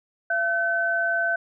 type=tone pair together; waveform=sine; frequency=678.9 / 1524 Hz; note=F5 / G6; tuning=-49 / -49 cents; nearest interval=octave + major second; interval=1400 cents; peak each=-26 / -22 dBFS; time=0.3-1.36 s; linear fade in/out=5 ms; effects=none